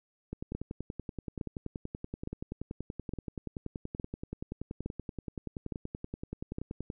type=two click trains; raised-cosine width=3 ms; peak=-22 / -24 dBFS; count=8 / 70; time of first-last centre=0.55-6.584 / 0.33-6.901 s; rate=1.16 / 10.5 Hz; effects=none